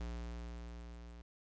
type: tone with level ramp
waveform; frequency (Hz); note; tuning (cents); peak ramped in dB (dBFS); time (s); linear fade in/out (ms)
square; 58.6; A#1; +10; -40 to -51; 0-1.22; 5
effects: resampled to 16000 Hz + 12-bit